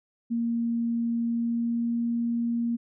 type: tone with pitch glide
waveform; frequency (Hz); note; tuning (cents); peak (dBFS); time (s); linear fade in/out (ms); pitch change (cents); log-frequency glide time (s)
sine; 233.1 to 234.6; A#3 to A#3; 0 to +11; -24; 0.3-2.77; 20; +11; 1.25-1.98
effects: none